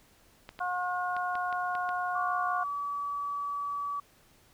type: clicks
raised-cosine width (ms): 0.3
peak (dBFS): -26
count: 7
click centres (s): 0.491 / 0.591 / 1.166 / 1.354 / 1.527 / 1.752 / 1.891
type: harmonic tone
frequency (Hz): 360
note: F#4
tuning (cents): -47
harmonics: 2 / 3 / 4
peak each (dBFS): -32 / -34 / -35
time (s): 0.6-2.64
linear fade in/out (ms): 10
type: tone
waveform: sine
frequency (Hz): 1145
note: D6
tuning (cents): -44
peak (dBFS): -31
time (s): 2.15-4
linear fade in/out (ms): 5
effects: pink hiss -62 dBFS RMS until 4.53 s